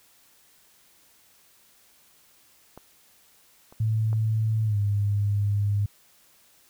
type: clicks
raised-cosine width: 1 ms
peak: -28 / -34 / -27 dBFS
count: 3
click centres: 2.776 / 3.725 / 4.13 s
type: tone with pitch glide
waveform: sine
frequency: 110 to 102.04 Hz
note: A2 to G#2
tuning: 0 to -30 cents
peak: -21 dBFS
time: 3.8-5.86 s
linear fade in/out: 5 ms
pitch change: -130 cents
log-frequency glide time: 4.65-4.77 s
effects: white hiss -59 dBFS RMS until 6.69 s